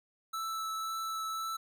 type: tone with vibrato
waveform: square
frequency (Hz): 1316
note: E6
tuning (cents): -3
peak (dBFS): -35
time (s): 0.33-1.57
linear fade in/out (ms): 10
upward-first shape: triangle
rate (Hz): 1.9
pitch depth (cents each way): 10
effects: none